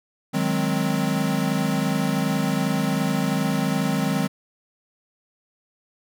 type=chord; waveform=square; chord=Ab dominant seventh; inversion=second; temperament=equal; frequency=155.56 / 185 / 207.7 / 261.6 Hz; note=Eb3 / Gb3 / Ab3 / C4; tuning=0 / 0 / 0 / 0 cents; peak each=-27 dBFS; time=0.33-4.28 s; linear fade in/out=20 ms; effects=none